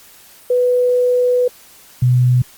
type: tone pair in turn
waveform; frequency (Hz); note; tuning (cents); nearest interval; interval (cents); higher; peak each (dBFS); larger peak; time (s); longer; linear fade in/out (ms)
sine; 495.2 / 124.88; B4 / B2; +5 / +20; 2 octaves; 2385; first; -11 / -9; second; 0.5-1.48 / 2.02-2.42; first; 5
effects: white hiss -44 dBFS RMS until 2.57 s + Opus 48 kbps